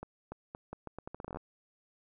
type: accelerating click train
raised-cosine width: 1 ms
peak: -27 dBFS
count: 16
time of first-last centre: 0.03-1.371 s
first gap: 290 ms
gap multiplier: 0.79
effects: none